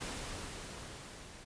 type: noise with level ramp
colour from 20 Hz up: pink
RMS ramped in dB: -40 to -52 dBFS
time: 0-1.45 s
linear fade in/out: 20 ms
effects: resampled to 22050 Hz